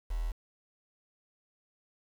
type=tone with quantisation; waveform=sine; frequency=40.62 Hz; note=E1; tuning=25 cents flat; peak=-30 dBFS; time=0.1-0.32 s; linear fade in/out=10 ms; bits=8; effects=none